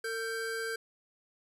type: tone pair together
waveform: square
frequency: 452.6 / 1568 Hz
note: A4 / G6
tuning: +49 / 0 cents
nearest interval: octave + minor seventh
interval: 2151 cents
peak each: -37 / -37 dBFS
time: 0.04-0.76 s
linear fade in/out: 5 ms
effects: resampled to 32000 Hz